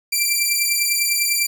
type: beating tone pair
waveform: 10% pulse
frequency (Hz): 2349 / 2359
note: D7 / D7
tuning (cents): 0 / +7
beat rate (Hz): 10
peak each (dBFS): -11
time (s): 0.12-1.47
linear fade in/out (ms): 10
effects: none